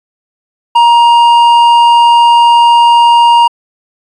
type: tone with hard clipping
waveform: triangle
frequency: 942 Hz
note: A#5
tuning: 18 cents sharp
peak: -4 dBFS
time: 0.75-3.48 s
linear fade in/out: 10 ms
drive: 10 dB
effects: resampled to 22050 Hz